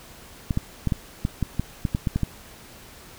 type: clicks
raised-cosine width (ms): 5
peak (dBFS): -10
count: 12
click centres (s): 0.508 / 0.574 / 0.873 / 0.922 / 1.251 / 1.427 / 1.596 / 1.852 / 1.949 / 2.072 / 2.16 / 2.233
effects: pink hiss -46 dBFS RMS until 3.18 s